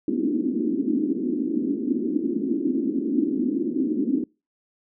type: band-pass noise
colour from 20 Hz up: pink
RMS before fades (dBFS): -24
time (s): 0.08-4.24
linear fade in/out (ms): 2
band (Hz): 240 to 330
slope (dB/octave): 48
effects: noise-tail reverb RT60 0.3 s tail -26 dB re dry